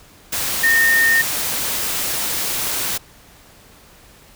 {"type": "tone in noise", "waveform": "sine", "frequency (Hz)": 1832, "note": "A#6", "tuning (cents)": -31, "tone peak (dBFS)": -12, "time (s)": [0.63, 1.22], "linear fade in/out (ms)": 10, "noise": "white", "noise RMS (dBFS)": -22, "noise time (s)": [0.32, 2.98], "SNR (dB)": 7, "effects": ["pink hiss -47 dBFS RMS until 4.35 s"]}